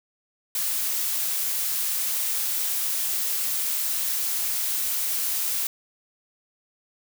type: noise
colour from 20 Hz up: blue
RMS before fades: -26 dBFS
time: 0.55-5.67 s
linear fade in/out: 2 ms
effects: none